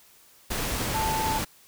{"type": "tone in noise", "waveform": "sine", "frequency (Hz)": 880, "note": "A5", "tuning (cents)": 0, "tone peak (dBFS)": -26, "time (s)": [0.94, 1.39], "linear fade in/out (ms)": 10, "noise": "pink", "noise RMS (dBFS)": -29, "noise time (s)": [0.5, 1.45], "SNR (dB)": 0, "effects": ["white hiss -56 dBFS RMS until 1.67 s"]}